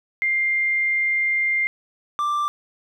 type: tone pair in turn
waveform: sine / triangle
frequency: 2100 / 1178.6 Hz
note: C7 / D6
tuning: +6 / +6 cents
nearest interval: minor seventh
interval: 1000 cents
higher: first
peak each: -18 dBFS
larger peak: neither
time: 0.22-1.67 / 2.19-2.48 s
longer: first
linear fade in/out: 0 ms
effects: none